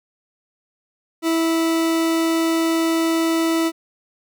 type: tone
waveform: 40% pulse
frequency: 327.8 Hz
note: E4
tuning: 10 cents flat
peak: -16 dBFS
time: 1.22-3.72 s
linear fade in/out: 50 ms
effects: none